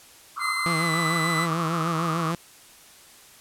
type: band-pass noise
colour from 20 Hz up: pink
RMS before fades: -30 dBFS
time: 0.36-2.33 s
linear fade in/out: 20 ms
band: 1100 to 1300 Hz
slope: 96 dB/octave
type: tone with pitch glide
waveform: 35% pulse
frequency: 2065 to 1999.3 Hz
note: C7 to B6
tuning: -23 to +21 cents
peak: -24 dBFS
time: 0.39-1.48 s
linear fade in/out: 50 ms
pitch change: -56 cents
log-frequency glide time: 0.75-0.92 s
type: tone with vibrato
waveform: sawtooth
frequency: 164.9 Hz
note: E3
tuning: 1 cent sharp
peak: -21 dBFS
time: 0.66-2.35 s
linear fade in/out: 0 ms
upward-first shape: triangle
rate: 6.7 Hz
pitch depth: 84 cents each way
effects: white hiss -50 dBFS RMS until 3.4 s + low-pass 12000 Hz 12 dB/octave